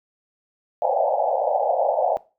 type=band-pass noise; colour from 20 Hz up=pink; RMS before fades=-21 dBFS; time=0.82-2.17 s; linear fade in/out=0 ms; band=510 to 850 Hz; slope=96 dB/octave; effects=noise-tail reverb RT60 0.3 s tail -19 dB re dry